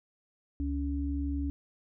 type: tone pair together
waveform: sine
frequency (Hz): 70.6 / 282.4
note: C#2 / C#4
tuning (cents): +32 / +32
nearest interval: 2 octaves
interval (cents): 2400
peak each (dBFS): -31 / -33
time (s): 0.6-1.5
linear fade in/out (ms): 0
effects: none